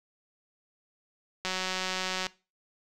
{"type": "click train", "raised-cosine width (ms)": 0.2, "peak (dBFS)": -14, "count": 153, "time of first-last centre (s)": [1.45, 2.267], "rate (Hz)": 186, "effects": ["noise-tail reverb RT60 0.3 s tail -20 dB re dry"]}